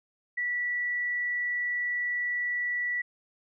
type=tone; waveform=sine; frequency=1950 Hz; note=B6; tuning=23 cents flat; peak=-27 dBFS; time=0.37-3.02 s; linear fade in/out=10 ms; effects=none